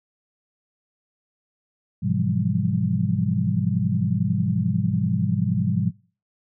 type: tone cluster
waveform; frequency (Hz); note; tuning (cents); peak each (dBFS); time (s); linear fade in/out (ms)
sine; 105 / 127.3 / 166.7 / 177.6 / 198.1; G#2 / C3 / E3 / F3 / G3; +19 / -47 / +20 / +29 / +18; -26; 2.02-5.91; 20
effects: noise-tail reverb RT60 0.4 s tail -23 dB re dry